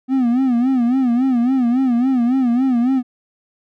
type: tone with vibrato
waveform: triangle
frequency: 250.5 Hz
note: B3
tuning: 25 cents sharp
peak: -11 dBFS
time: 0.08-3.03 s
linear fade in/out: 50 ms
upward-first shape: sine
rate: 3.6 Hz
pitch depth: 120 cents each way
effects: none